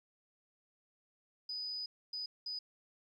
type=tone bursts at uneven times; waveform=sine; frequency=4978 Hz; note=D#8; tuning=in tune; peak=-38 dBFS; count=3; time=1.49-1.86 / 2.13-2.26 / 2.46-2.59 s; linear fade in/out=5 ms; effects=12-bit